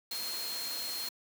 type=tone in noise; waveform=sine; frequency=4225 Hz; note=C8; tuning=16 cents sharp; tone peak=-37 dBFS; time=0.11-1.09 s; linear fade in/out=5 ms; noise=white; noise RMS=-40 dBFS; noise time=0.11-1.09 s; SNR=0 dB; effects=high-pass 200 Hz 12 dB/octave

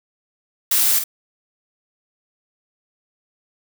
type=noise with echo; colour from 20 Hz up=blue; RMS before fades=-17 dBFS; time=0.71-0.99 s; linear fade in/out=5 ms; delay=50 ms; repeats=1; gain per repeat=-8 dB; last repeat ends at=1.04 s; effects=none

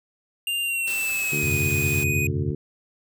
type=tone with pitch glide; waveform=square; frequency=2794 to 2489 Hz; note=F7 to D#7; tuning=0 to 0 cents; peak=-24 dBFS; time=0.47-2.27 s; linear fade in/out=2 ms; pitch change=-200 cents; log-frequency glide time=0.62-1.52 s
type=noise; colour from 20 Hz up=white; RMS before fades=-35 dBFS; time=0.87-2.04 s; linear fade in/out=5 ms
type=harmonic tone; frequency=73.42 Hz; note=D2; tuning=in tune; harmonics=2 / 3 / 4 / 5 / 6; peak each=-28 / -34 / -34 / -32 / -37 dBFS; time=1.32-2.55 s; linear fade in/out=5 ms
type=chord; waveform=sine; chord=F suspended second; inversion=none; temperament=equal with one note detuned; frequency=87.31 / 96.65 / 130.81 Hz; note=F2 / G2 / C3; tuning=0 / -24 / 0 cents; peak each=-29 dBFS; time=1.43-2.51 s; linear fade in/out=5 ms
effects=none

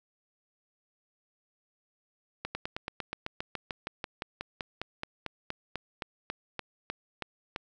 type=slowing click train; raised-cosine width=0.3 ms; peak=-18 dBFS; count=27; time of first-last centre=2.45-7.561 s; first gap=100 ms; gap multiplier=1.05; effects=none

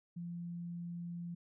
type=tone; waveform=sine; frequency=172.3 Hz; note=F3; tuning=23 cents flat; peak=-40 dBFS; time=0.16-1.35 s; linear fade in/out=10 ms; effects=none

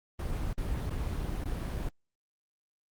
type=noise with dropouts; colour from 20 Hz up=brown; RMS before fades=-33 dBFS; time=0.19-1.89 s; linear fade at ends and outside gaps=5 ms; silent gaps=0.532-0.577 / 0.898-0.904 / 1.441-1.455 s; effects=Opus 24 kbps

